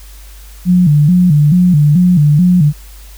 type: tone with vibrato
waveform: sine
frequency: 162.9 Hz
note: E3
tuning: 20 cents flat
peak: -5 dBFS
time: 0.65-2.73 s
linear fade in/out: 50 ms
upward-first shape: square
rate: 2.3 Hz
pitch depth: 170 cents each way
effects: added 50 Hz sine -32 dBFS peak until 3.17 s + white hiss -41 dBFS RMS until 3.17 s